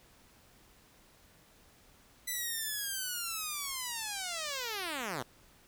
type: linear sweep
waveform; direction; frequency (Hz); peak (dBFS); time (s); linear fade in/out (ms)
5% pulse; down; 2004 to 110; -24; 2.27-5.23; 10
effects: pink hiss -62 dBFS RMS until 5.67 s